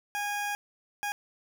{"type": "tone bursts at uneven times", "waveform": "20% pulse", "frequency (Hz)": 821, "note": "G#5", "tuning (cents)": -20, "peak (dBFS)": -25, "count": 2, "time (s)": [[0.15, 0.55], [1.03, 1.12]], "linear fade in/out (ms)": 0, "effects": []}